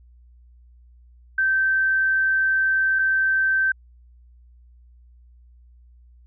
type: tone pair in turn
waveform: sine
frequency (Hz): 1553 / 1553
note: G6 / G6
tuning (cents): -17 / -17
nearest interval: unison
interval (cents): 0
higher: neither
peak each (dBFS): -17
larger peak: neither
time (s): 1.38-2.99 / 2.99-3.72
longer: first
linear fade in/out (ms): 5
effects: added 60 Hz sine -48 dBFS peak until 6.26 s